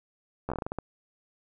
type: slowing click train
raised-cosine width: 1 ms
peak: -18 dBFS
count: 10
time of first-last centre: 0.49-0.787 s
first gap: 12 ms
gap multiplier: 1.24
effects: none